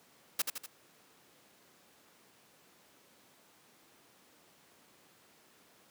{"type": "noise with echo", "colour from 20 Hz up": "white", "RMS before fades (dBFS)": -30, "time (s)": [0.39, 0.42], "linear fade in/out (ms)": 5, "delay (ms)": 81, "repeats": 3, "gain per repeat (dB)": -5, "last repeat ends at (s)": 0.663, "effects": ["pink hiss -63 dBFS RMS until 5.9 s", "high-pass 200 Hz 12 dB/octave"]}